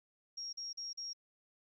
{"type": "tone bursts", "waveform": "sine", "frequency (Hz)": 5588, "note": "F8", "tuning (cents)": 0, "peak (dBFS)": -40, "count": 4, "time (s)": [0.37, 1.133], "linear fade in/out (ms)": 10, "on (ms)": 160, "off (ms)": 41, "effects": ["13-bit"]}